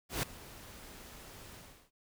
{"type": "noise with ADSR envelope", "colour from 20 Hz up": "pink", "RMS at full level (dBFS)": -32, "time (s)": [0.09, 1.91], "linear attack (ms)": 140, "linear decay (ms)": 4, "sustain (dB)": -19, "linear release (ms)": 360, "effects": []}